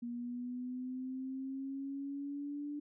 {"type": "linear sweep", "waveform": "sine", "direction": "up", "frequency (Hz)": [237.4, 293.7], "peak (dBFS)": -38, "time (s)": [0.02, 2.8], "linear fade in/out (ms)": 10, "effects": []}